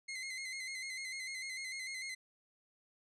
sawtooth tone with vibrato, 2098 Hz, C7, 4 cents sharp, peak -37 dBFS, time 0.08-2.15 s, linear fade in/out 10 ms, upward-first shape square, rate 6.7 Hz, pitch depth 42 cents each way, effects resampled to 22050 Hz

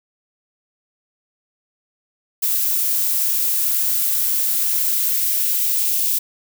violet noise with high-pass filter sweep, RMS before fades -19 dBFS, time 2.42-6.19 s, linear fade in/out 10 ms, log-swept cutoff 410 to 2900 Hz, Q 1.2, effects none

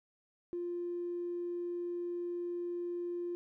triangle tone with tanh clipping, 349.2 Hz, F4, in tune, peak -35 dBFS, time 0.53-3.35 s, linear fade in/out 0 ms, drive 4 dB, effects none

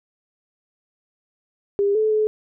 sine tone with pitch steps, 402.4 / 433.6 / 429.4 Hz, G4 / A4 / A4, +45 / -25 / -42 cents, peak -16 dBFS, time 1.79-2.27 s, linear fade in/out 0 ms, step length 160 ms, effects none

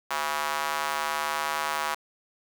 square tone with high-pass filter, 75.1 Hz, D2, 39 cents sharp, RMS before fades -29 dBFS, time 0.1-1.95 s, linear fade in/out 10 ms, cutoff 1000 Hz, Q 2.1, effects 8-bit

